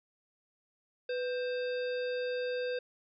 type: harmonic tone with a mistuned harmonic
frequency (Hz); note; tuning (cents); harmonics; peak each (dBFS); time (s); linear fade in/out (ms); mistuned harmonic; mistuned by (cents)
525; C5; +6; 1 / 3 / 5 / 7 / 9; -32 / -42 / -46 / -49 / -51; 1.09-2.79; 5; 1; -93
effects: none